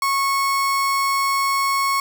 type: tone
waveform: 35% pulse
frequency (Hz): 1100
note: C#6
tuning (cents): -14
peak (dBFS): -16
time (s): 0.02-2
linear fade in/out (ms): 2
effects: none